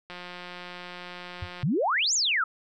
click train, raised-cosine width 0.3 ms, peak -24 dBFS, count 273, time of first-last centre 0.1-1.628 s, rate 178 Hz
sine tone with exponential decay, 90.7 Hz, F#2, 34 cents flat, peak -27 dBFS, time 1.42-1.51 s, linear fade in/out 5 ms, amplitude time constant 19 ms
sine exponential two-way sweep, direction up then down, 120.6 to 7459 to 1236 Hz, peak -22 dBFS, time 1.63-2.44 s, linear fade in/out 5 ms, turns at 2.14 s
effects none

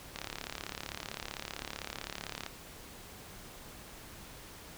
click train, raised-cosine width 0.2 ms, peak -20 dBFS, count 83, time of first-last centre 0.16-2.463 s, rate 35.6 Hz, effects pink hiss -50 dBFS RMS until 4.77 s

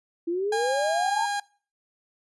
sine exponential sweep, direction up, 330 to 932.3 Hz, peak -24 dBFS, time 0.27-1.26 s, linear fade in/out 10 ms
30% pulse tone, 814 Hz, G#5, 35 cents flat, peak -23 dBFS, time 0.52-1.4 s, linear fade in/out 5 ms
effects noise-tail reverb RT60 0.4 s tail -22 dB re dry + resampled to 24000 Hz

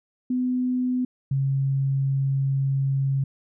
sine tone pair in turn, 251.7 / 136.29 Hz, B3 / C#3, +33 / -29 cents, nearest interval major seventh, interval 1062 cents, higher first, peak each -21 / -20 dBFS, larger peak second, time 0.3-1.05 / 1.31-3.24 s, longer second, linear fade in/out 5 ms, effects none

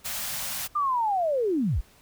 white band-stop noise, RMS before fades -32 dBFS, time 0.04-0.68 s, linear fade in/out 20 ms, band 240 to 550 Hz, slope 48 dB/octave
sine linear sweep, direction down, 1216 to 32 Hz, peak -22 dBFS, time 0.75-1.81 s, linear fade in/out 10 ms
effects pink hiss -57 dBFS RMS until 2.01 s

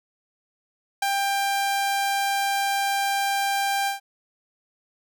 sawtooth tone with ADSR envelope, 793 Hz, G5, 20 cents sharp, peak -16 dBFS, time 1.02-4 s, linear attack 5 ms, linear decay 12 ms, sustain -2 dB, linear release 130 ms, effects none

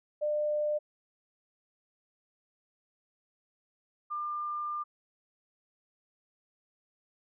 sine tone pair in turn, 599 / 1198 Hz, D5 / D6, +34 / +34 cents, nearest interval octave, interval 1200 cents, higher second, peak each -27 / -32 dBFS, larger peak first, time 0.21-0.79 / 4.1-4.84 s, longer second, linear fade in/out 20 ms, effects none

